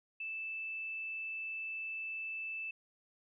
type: tone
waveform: sine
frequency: 2637 Hz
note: E7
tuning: in tune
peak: -38 dBFS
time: 0.2-2.71 s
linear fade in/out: 5 ms
effects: none